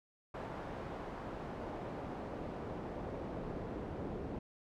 brown noise with band-pass filter sweep, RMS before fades -43 dBFS, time 0.34-4.39 s, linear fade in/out 5 ms, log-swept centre 800 to 420 Hz, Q 0.8, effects none

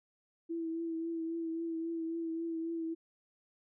sine tone with vibrato, 329.6 Hz, E4, in tune, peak -34 dBFS, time 0.49-2.95 s, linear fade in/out 20 ms, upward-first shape triangle, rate 3.7 Hz, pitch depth 31 cents each way, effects none

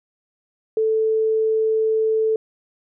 sine tone, 440 Hz, A4, in tune, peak -16 dBFS, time 0.77-2.36 s, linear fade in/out 2 ms, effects none

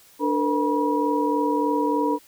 sine tone cluster, 294.3 / 452.7 / 496 / 965 Hz, D4 / A4 / B4 / B5, +4 / +49 / +7 / -40 cents, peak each -23 / -26 / -29 / -24 dBFS, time 0.19-2.19 s, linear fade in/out 50 ms, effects white hiss -53 dBFS RMS until 2.27 s

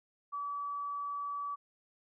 sine tone, 1147 Hz, D6, 41 cents flat, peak -35 dBFS, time 0.32-1.56 s, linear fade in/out 20 ms, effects none

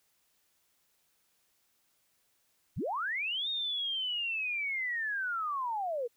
sine linear two-way sweep, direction up then down, 42 to 3731 to 451.5 Hz, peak -31 dBFS, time 2.76-6.08 s, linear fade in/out 20 ms, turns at 3.49 s, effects white hiss -73 dBFS RMS until 6.16 s

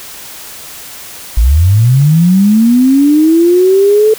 sine linear sweep, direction up, 50.4 to 440 Hz, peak -4 dBFS, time 1.37-4.14 s, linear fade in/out 5 ms, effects white hiss -29 dBFS RMS until 4.18 s

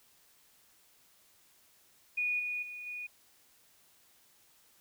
sine tone with level steps, 2460 Hz, D#7, 20 cents flat, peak -29 / -33 / -41 / -38 dBFS, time 2.17-3.07 s, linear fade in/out 10 ms, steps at 2.39 / 2.62 / 2.86 s, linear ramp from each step 10 ms, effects white hiss -65 dBFS RMS until 4.8 s

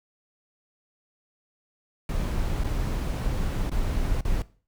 brown noise with dropouts, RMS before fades -26 dBFS, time 2.09-4.42 s, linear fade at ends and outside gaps 2 ms, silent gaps 2.638-2.643 / 3.697-3.716 / 4.209-4.25 s, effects noise-tail reverb RT60 0.4 s tail -19 dB re dry

